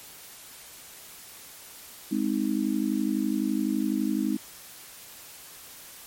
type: chord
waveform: sine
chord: Ab major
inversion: none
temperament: just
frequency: 207.7 / 259.6 / 311.5 Hz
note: Ab3 / C4 / Eb4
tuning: 0 / -13 / +2 cents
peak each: -28 / -28 / -28 dBFS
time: 2.11-4.37 s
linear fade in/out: 10 ms
effects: white hiss -46 dBFS RMS until 6.06 s + MP3 64 kbps